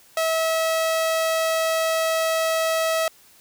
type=tone; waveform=sawtooth; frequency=647 Hz; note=E5; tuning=32 cents flat; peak=-16 dBFS; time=0.17-3.08 s; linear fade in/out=2 ms; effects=white hiss -53 dBFS RMS until 3.4 s